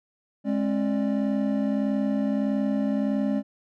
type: tone cluster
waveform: triangle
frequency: 209.2 / 270.8 / 586 Hz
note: G#3 / C#4 / D5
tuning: +13 / -40 / -4 cents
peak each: -23 / -24 / -31 dBFS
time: 0.44-3.43 s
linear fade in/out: 50 ms
effects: none